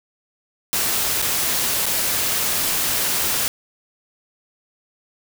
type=noise with dropouts; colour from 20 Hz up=white; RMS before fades=-21 dBFS; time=0.73-3.48 s; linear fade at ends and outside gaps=0 ms; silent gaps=1.218-1.224 / 1.857-1.864 s; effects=none